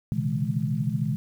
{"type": "tone cluster", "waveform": "sine", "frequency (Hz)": [120.5, 133.8, 146.9, 162.6, 209.2], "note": ["B2", "C3", "D3", "E3", "G#3"], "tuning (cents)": [-42, 39, 1, -23, 13], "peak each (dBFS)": -30, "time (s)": [0.12, 1.16], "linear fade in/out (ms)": 0, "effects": ["9-bit"]}